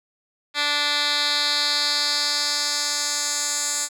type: tone with band-pass filter sweep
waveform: 10% pulse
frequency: 292.2 Hz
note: D4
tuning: 9 cents flat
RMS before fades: -23 dBFS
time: 0.54-3.89 s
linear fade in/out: 50 ms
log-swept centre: 3200 to 7500 Hz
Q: 2.5
effects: none